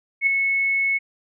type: tone with ADSR envelope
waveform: sine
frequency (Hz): 2198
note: C#7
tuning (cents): -15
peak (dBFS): -13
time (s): 0.21-0.99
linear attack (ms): 59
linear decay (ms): 4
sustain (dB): -5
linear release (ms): 24
effects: none